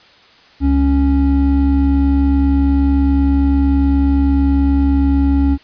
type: tone pair together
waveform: triangle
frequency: 69.35 / 277.4 Hz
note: C#2 / C#4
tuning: +1 / +1 cents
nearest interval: 2 octaves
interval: 2400 cents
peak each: -11 dBFS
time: 0.6-5.58 s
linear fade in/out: 50 ms
effects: white hiss -46 dBFS RMS until 5.63 s + resampled to 11025 Hz